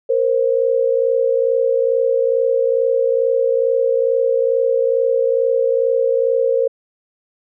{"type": "tone pair together", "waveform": "sine", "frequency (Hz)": [466.2, 528.5], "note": ["A#4", "C5"], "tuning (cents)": [0, 17], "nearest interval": "major second", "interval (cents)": 217, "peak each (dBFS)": -16, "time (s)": [0.09, 6.68], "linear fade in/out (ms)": 10, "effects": []}